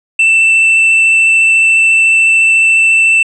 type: tone with vibrato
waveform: triangle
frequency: 2665 Hz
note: E7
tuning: 18 cents sharp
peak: -4 dBFS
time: 0.19-3.23 s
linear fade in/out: 5 ms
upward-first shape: sine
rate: 14 Hz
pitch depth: 8 cents each way
effects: resampled to 24000 Hz